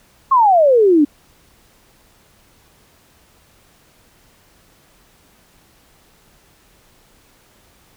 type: exponential sweep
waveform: sine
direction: down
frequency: 1108.7 to 279.7 Hz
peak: -8 dBFS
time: 0.31-1.05 s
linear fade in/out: 10 ms
effects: pink hiss -53 dBFS RMS until 7.96 s